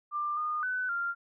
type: tone with pitch steps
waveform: sine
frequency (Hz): 1189 / 1222 / 1503 / 1391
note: D6 / D#6 / F#6 / F6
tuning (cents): +21 / -32 / +27 / -7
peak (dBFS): -29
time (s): 0.11-1.15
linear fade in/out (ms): 50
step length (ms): 260
effects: none